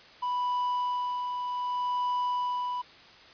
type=tone with tremolo; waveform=triangle; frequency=987.8 Hz; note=B5; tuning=in tune; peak=-24 dBFS; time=0.22-2.82 s; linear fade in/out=10 ms; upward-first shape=sine; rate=0.65 Hz; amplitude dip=40%; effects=white hiss -52 dBFS RMS until 3.33 s + resampled to 11025 Hz